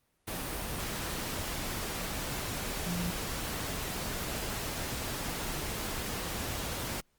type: tone in noise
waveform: sine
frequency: 175.3 Hz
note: F3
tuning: 7 cents sharp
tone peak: -32 dBFS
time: 2.86-3.11 s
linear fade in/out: 10 ms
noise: pink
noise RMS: -36 dBFS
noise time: 0.27-7.01 s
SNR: +1 dB
effects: pink hiss -74 dBFS RMS until 7.18 s + Opus 32 kbps